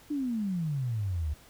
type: exponential sweep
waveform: sine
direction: down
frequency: 304.7 to 71 Hz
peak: -28 dBFS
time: 0.1-1.34 s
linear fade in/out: 10 ms
effects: pink hiss -56 dBFS RMS until 1.49 s